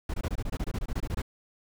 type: noise bursts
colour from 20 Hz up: brown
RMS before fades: -30 dBFS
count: 16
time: 0.09-1.219 s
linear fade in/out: 5 ms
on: 49 ms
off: 23 ms
effects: none